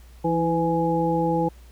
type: harmonic tone with a mistuned harmonic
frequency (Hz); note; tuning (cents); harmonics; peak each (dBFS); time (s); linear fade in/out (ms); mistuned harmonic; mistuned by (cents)
166.9; E3; +22; 1 / 2 / 3 / 5; -25 / -25 / -25 / -25; 0.24-1.49; 10; 2; -34
effects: added 60 Hz sine -44 dBFS peak until 1.71 s + pink hiss -56 dBFS RMS until 1.71 s